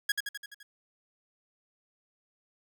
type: tone with echo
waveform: sawtooth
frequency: 1656 Hz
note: G#6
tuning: 5 cents flat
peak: -21 dBFS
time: 0.09-0.12 s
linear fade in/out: 5 ms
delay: 85 ms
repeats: 6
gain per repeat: -4 dB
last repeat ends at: 0.63 s
effects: none